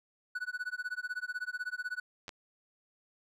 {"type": "tone with tremolo", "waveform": "triangle", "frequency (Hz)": 1481, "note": "F#6", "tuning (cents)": 1, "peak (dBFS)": -30, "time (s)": [0.35, 2], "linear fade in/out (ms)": 5, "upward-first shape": "sine", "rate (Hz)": 16, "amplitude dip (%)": 100}
{"type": "clicks", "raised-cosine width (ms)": 0.2, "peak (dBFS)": -25, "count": 2, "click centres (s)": [2.281, 2.292]}
{"effects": []}